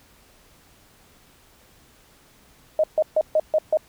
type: tone bursts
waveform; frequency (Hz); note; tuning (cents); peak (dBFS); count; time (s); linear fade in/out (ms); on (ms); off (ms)
sine; 622.3; D#5; 0; -15; 6; 2.79-3.772; 2; 47; 140
effects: pink hiss -55 dBFS RMS until 3.88 s